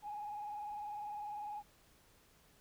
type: tone with vibrato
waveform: sine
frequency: 833 Hz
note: G#5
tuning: 5 cents sharp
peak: -40 dBFS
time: 0.02-1.63 s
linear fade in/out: 50 ms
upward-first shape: triangle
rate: 20 Hz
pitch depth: 59 cents each way
effects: tanh soft clip ceiling -36 dBFS + pink hiss -67 dBFS RMS until 2.6 s